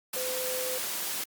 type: tone in noise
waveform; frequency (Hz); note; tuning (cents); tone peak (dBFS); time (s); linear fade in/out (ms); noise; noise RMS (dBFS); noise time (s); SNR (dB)
sine; 510; C5; -44; -33; 0.16-0.78; 5; white; -33; 0.13-1.24; -3
effects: high-pass 200 Hz 12 dB/octave + Opus 48 kbps